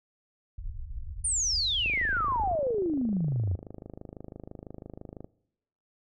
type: low-pass noise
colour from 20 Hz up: pink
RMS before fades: -38 dBFS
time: 0.58-2.55 s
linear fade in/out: 5 ms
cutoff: 100 Hz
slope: 48 dB/octave
type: exponential sweep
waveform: sine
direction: down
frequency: 9420 to 83.4 Hz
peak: -25 dBFS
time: 1.24-3.56 s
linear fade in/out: 10 ms
type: click train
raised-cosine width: 2 ms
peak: -28 dBFS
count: 89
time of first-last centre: 1.86-5.245 s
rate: 26 Hz
effects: noise-tail reverb RT60 0.9 s tail -23 dB re dry